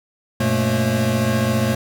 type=tone cluster; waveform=square; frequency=95.3 / 120.5 / 216.7 / 231.3 / 539 Hz; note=G2 / B2 / A3 / A#3 / C#5; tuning=-48 / -42 / -26 / -13 / -49 cents; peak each=-27 / -22 / -22 / -26 / -26 dBFS; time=0.4-1.75 s; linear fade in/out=5 ms; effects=none